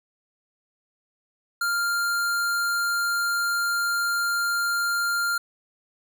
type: tone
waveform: square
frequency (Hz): 1396.9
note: F6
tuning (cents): 0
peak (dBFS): -23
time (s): 1.61-5.38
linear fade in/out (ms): 5
effects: none